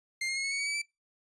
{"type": "tone with pitch steps", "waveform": "sawtooth", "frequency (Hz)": [2107, 2136, 2166, 2196, 2227, 2258, 2290, 2322], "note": ["C7", "C7", "C#7", "C#7", "C#7", "C#7", "D7", "D7"], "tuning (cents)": [12, 35, -41, -17, 7, 31, -44, -20], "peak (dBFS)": -27, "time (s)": [0.21, 0.818], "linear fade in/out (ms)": 5, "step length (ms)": 76, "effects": ["noise-tail reverb RT60 0.2 s tail -21 dB re dry", "resampled to 22050 Hz"]}